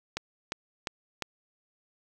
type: click train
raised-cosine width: 0.2 ms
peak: -14 dBFS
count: 4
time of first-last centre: 0.17-1.223 s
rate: 2.85 Hz
effects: 7-bit